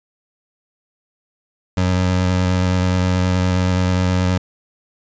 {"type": "tone with vibrato", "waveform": "25% pulse", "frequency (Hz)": 91.5, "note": "F#2", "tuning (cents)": -19, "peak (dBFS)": -11, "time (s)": [1.77, 4.38], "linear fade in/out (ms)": 5, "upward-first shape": "sine", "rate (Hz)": 9.5, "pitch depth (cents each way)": 16, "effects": ["resampled to 16000 Hz"]}